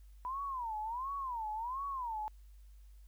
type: tone with vibrato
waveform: sine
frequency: 978 Hz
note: B5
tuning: 17 cents flat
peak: -36 dBFS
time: 0.25-2.28 s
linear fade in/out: 0 ms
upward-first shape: sine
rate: 1.4 Hz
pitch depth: 240 cents each way
effects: added 50 Hz sine -53 dBFS peak until 3.07 s + white hiss -74 dBFS RMS until 3.07 s